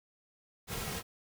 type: noise with comb filter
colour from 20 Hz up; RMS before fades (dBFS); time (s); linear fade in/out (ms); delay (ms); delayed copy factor
pink; -38; 0.67-1.03; 50; 3.4; -0.5
effects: none